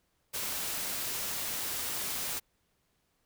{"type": "noise", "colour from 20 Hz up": "white", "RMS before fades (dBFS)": -35, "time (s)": [0.33, 2.4], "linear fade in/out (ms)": 20, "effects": ["pink hiss -75 dBFS RMS until 3.25 s"]}